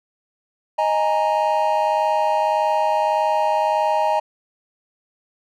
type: chord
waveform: triangle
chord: D# suspended fourth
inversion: none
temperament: equal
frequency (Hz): 622.3 / 830.6 / 932.3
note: D#5 / G#5 / A#5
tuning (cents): 0 / 0 / 0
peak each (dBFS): -19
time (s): 0.78-4.2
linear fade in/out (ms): 10
effects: none